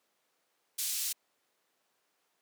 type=band-pass noise; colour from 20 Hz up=white; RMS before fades=-34 dBFS; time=0.78-1.13 s; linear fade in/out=10 ms; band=3800 to 13000 Hz; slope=12 dB/octave; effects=pink hiss -75 dBFS RMS until 2.41 s + high-pass 400 Hz 12 dB/octave